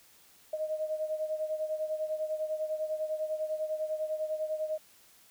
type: beating tone pair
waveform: sine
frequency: 620 / 630 Hz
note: D#5 / D#5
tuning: -6 / +21 cents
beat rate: 10 Hz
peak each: -32 / -37 dBFS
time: 0.53-4.78 s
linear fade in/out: 5 ms
effects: white hiss -60 dBFS RMS until 5.3 s